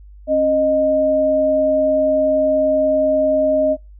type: tone pair together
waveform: sine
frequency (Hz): 271.7 / 618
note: C#4 / D#5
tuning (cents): -35 / -12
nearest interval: octave + major second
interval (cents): 1423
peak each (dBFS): -21 / -13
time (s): 0.27-3.77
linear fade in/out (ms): 50
effects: noise-tail reverb RT60 0.2 s tail -24 dB re dry + added 50 Hz sine -38 dBFS peak until 3.99 s